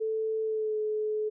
sine tone with pitch glide, 440 to 428.2 Hz, A4 to A4, 0 to -47 cents, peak -27 dBFS, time 0-1.3 s, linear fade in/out 20 ms, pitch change -47 cents, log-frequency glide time 0.43-0.78 s, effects none

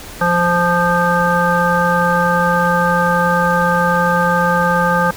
harmonic tone, 174.2 Hz, F3, 4 cents flat, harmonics 1 / 3 / 5 / 7 / 9, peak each -18 / -18 / -18 / -18 / -18 dBFS, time 0.21-5.11 s, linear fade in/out 5 ms, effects pink hiss -33 dBFS RMS until 5.16 s

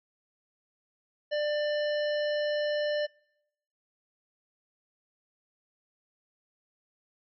harmonic tone, 594 Hz, D5, 20 cents sharp, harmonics 1 / 3 / 5 / 7 / 9, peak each -27 / -37 / -41 / -44 / -46 dBFS, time 1.31-3.07 s, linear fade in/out 20 ms, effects noise-tail reverb RT60 0.8 s tail -26 dB re dry

